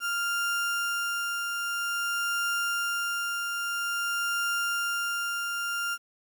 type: tone with tremolo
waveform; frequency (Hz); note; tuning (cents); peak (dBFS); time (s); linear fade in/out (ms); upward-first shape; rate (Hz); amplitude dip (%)
35% pulse; 1396.9; F6; 0; -24; 0-5.98; 50; triangle; 0.5; 35
effects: 10-bit